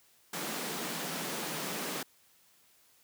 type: high-pass noise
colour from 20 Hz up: pink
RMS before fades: -37 dBFS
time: 0.33-2.03 s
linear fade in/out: 5 ms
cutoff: 150 Hz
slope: 96 dB/octave
effects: white hiss -65 dBFS RMS until 3.03 s + high-pass 60 Hz 12 dB/octave